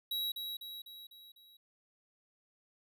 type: tone with echo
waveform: square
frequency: 3869 Hz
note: B7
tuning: 36 cents flat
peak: -34 dBFS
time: 0.11-0.32 s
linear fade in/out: 5 ms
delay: 250 ms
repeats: 5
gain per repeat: -5 dB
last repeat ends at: 1.57 s
effects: none